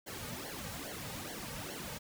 pink noise with flanger, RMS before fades -43 dBFS, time 0.06-1.99 s, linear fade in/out 20 ms, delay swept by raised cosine 0.79 to 2.99 ms, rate 2.4 Hz, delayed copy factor -0.9, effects none

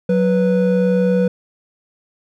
triangle tone pair together, 184.4 / 492.3 Hz, F#3 / B4, -6 / -6 cents, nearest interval octave + perfect fourth, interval 1700 cents, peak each -13 / -14 dBFS, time 0.09-1.28 s, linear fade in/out 5 ms, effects none

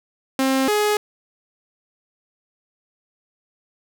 sawtooth tone pair in turn, 265.9 / 419.2 Hz, C4 / G#4, +28 / +16 cents, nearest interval minor sixth, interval 788 cents, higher second, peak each -13 dBFS, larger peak neither, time 0.39-0.68 / 0.68-0.97 s, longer neither, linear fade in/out 2 ms, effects none

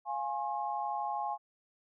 sine chord, F minor, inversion none, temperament equal with one note detuned, 698.5 / 830.6 / 1073.4 Hz, F5 / Ab5 / C6, 0 / 0 / +44 cents, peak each -39 / -34 / -39 dBFS, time 0.05-1.38 s, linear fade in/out 50 ms, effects none

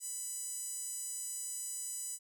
sawtooth tone with high-pass filter, 993 Hz, B5, 9 cents sharp, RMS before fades -41 dBFS, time 0-2.19 s, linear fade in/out 50 ms, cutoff 7900 Hz, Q 5.2, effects none

